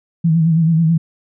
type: tone with vibrato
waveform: sine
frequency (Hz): 163.1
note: E3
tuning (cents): -18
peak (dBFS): -10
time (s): 0.24-0.98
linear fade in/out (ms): 10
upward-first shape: sine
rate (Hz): 9.2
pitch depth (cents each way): 61
effects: none